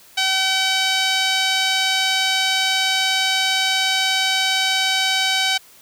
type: tone with band-pass filter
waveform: sawtooth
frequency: 763 Hz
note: G5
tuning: 47 cents flat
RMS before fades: -19 dBFS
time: 0.17-5.58 s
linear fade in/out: 10 ms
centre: 3700 Hz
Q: 1.3
effects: white hiss -48 dBFS RMS until 5.81 s